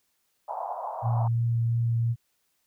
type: band-pass noise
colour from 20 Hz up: pink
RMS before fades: -34 dBFS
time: 0.48-1.28 s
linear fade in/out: 5 ms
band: 660 to 970 Hz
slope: 48 dB/octave
type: tone with vibrato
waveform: sine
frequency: 116.54 Hz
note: A#2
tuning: in tune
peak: -22 dBFS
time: 1.02-2.16 s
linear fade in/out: 50 ms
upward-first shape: triangle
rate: 2.9 Hz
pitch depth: 12 cents each way
effects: white hiss -73 dBFS RMS until 2.66 s